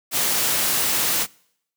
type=noise; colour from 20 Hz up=white; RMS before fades=-21 dBFS; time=0.11-1.27 s; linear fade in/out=50 ms; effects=noise-tail reverb RT60 0.7 s tail -25 dB re dry + high-pass 100 Hz 12 dB/octave